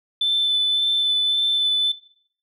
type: tone with vibrato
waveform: sine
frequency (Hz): 3520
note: A7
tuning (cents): 0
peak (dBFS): -16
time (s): 0.21-1.92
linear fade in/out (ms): 5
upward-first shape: sine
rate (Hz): 1.8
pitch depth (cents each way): 11
effects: noise-tail reverb RT60 0.6 s tail -19 dB re dry + tanh soft clip ceiling -13 dBFS